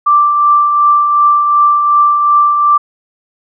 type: tone with tremolo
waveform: sine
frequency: 1175 Hz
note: D6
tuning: 1 cent sharp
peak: -4 dBFS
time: 0.06-2.78 s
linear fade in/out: 10 ms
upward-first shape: triangle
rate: 2.7 Hz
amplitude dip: 45%
effects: none